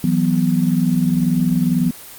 sine chord, E suspended second, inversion none, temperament equal, 164.81 / 185 / 246.9 Hz, E3 / F#3 / B3, 0 / 0 / 0 cents, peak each -18 dBFS, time 0.04-1.91 s, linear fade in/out 2 ms, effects white hiss -37 dBFS RMS until 2.18 s + Opus 24 kbps

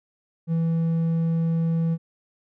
sine tone with hard clipping, 164.81 Hz, E3, in tune, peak -21 dBFS, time 0.47-1.98 s, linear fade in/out 50 ms, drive 3 dB, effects none

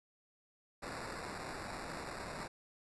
violet noise with sample-and-hold, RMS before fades -44 dBFS, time 0.82-2.48 s, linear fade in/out 10 ms, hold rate 3150 Hz, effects resampled to 24000 Hz

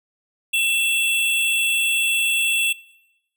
square tone pair together, 2691 / 3371 Hz, E7 / G#7, +35 / +25 cents, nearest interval major third, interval 390 cents, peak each -19 / -25 dBFS, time 0.53-2.73 s, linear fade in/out 10 ms, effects noise-tail reverb RT60 1.0 s tail -23 dB re dry

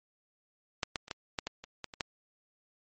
clicks, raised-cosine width 0.2 ms, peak -12 / -14 / -29 / -18 / -14 / -17 / -27 / -20 / -27 / -14 dBFS, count 10, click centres 0.832 / 0.958 / 1.081 / 1.112 / 1.388 / 1.47 / 1.64 / 1.843 / 1.938 / 2.008 s, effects MP3 32 kbps

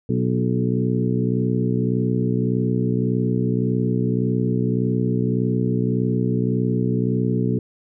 harmonic tone with a mistuned harmonic, 61.74 Hz, B1, in tune, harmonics 2 / 3 / 4 / 5 / 6 / 7, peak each -22 / -23 / -24 / -31 / -30 / -28 dBFS, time 0.09-7.59 s, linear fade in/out 5 ms, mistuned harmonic 6, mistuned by -23 cents, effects none

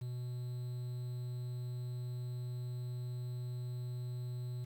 triangle tone with quantisation, 123.47 Hz, B2, in tune, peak -36 dBFS, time 0.01-4.65 s, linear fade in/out 10 ms, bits 10, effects none

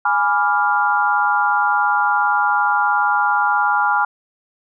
sine chord, G# diminished seventh, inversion none, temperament equal, 830.6 / 987.8 / 1174.7 / 1396.9 Hz, G#5 / B5 / D6 / F6, 0 / 0 / 0 / 0 cents, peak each -18 / -21 / -23 / -18 dBFS, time 0.05-4.05 s, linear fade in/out 5 ms, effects none

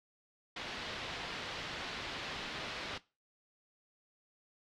white low-pass noise, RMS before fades -43 dBFS, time 0.56-2.98 s, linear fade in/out 5 ms, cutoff 4000 Hz, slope 24 dB/octave, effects noise-tail reverb RT60 0.3 s tail -20 dB re dry + AAC 64 kbps

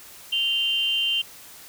sine tone pair together, 2794 / 3115 Hz, F7 / G7, 0 / -12 cents, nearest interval major second, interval 188 cents, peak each -24 / -23 dBFS, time 0.32-1.22 s, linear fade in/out 10 ms, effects white hiss -45 dBFS RMS until 1.68 s

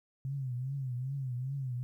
sine tone with vibrato, 130.81 Hz, C3, in tune, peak -33 dBFS, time 0.25-1.83 s, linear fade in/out 0 ms, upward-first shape triangle, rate 2.5 Hz, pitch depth 140 cents each way, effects 12-bit

